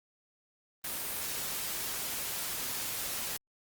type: noise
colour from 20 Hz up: white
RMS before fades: -36 dBFS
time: 0.84-3.37 s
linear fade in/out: 5 ms
effects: Opus 32 kbps